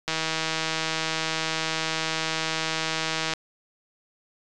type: click train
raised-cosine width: 0.2 ms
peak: -9 dBFS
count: 522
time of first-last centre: 0.08-3.336 s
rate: 160 Hz
effects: resampled to 24000 Hz